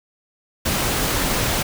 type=noise; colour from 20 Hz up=pink; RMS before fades=-21 dBFS; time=0.65-1.63 s; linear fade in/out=10 ms; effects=none